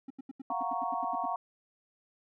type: tone bursts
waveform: triangle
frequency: 267.5 Hz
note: C4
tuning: 38 cents sharp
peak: -37 dBFS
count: 12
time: 0.08-1.259 s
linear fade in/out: 5 ms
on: 24 ms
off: 81 ms
type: chord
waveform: sine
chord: Gb major seventh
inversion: third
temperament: equal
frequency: 698.5 / 740 / 932.3 / 1108.7 Hz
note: F5 / Gb5 / Bb5 / Db6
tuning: 0 / 0 / 0 / 0 cents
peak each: -36 dBFS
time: 0.5-1.36 s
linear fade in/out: 2 ms
effects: none